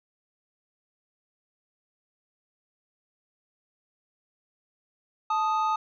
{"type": "tone pair together", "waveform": "triangle", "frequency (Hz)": [873.7, 1244.5], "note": ["A5", "D#6"], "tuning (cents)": [-12, 0], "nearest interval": "tritone", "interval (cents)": 612, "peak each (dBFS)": -24, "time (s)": [5.3, 5.76], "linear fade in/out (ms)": 5, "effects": ["resampled to 16000 Hz"]}